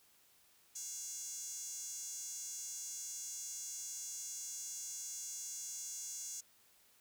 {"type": "tone with high-pass filter", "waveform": "square", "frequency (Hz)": 308.7, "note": "D#4", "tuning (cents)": -14, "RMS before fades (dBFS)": -45, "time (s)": [0.75, 6.41], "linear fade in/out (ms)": 10, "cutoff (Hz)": 6600, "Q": 6.1, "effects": ["white hiss -68 dBFS RMS until 7 s"]}